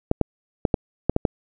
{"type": "clicks", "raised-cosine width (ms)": 2, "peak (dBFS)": -4, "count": 7, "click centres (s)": [0.114, 0.213, 0.652, 0.742, 1.096, 1.164, 1.252], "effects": []}